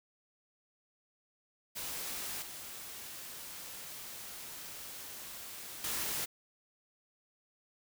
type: noise with level steps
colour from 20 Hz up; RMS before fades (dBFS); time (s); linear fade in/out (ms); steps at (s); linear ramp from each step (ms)
white; -40 / -46 / -36; 1.75-6.26; 20; 2.42 / 5.84; 2
effects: none

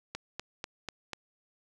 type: click train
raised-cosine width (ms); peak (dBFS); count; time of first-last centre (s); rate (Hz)
0.2; -19; 5; 0.15-1.133; 4.07
effects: none

